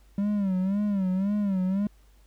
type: tone with vibrato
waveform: triangle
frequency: 196 Hz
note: G3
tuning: in tune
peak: -21 dBFS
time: 0.18-1.87 s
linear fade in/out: 2 ms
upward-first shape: sine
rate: 1.9 Hz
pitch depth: 110 cents each way
effects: added 50 Hz sine -54 dBFS peak until 2.26 s + pink hiss -65 dBFS RMS until 2.26 s